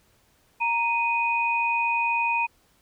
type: tone pair together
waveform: sine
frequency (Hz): 932.3 / 2489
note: A#5 / D#7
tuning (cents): 0 / 0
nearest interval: octave + perfect fourth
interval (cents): 1700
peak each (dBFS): -24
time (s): 0.6-2.47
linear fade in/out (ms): 20
effects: pink hiss -63 dBFS RMS until 2.81 s